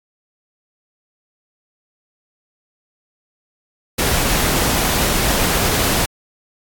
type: noise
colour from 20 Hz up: pink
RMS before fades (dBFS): -17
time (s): 3.98-6.06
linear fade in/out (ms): 10
effects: AAC 64 kbps